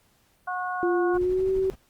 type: harmonic tone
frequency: 364.1 Hz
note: F#4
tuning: 28 cents flat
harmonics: 2 / 3 / 4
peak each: -30 / -32 / -33 dBFS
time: 0.47-1.18 s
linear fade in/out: 10 ms
type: tone with pitch glide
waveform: sine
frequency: 349.2 to 380.8 Hz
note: F4 to F#4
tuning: 0 to +50 cents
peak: -21 dBFS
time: 0.83-1.7 s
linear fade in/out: 0 ms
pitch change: +150 cents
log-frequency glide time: 1.08-1.47 s
type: noise with tremolo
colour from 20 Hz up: brown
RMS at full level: -38 dBFS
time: 1.13-1.76 s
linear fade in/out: 20 ms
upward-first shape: triangle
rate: 12 Hz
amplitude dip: 55%
effects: pink hiss -64 dBFS RMS until 1.89 s + Opus 48 kbps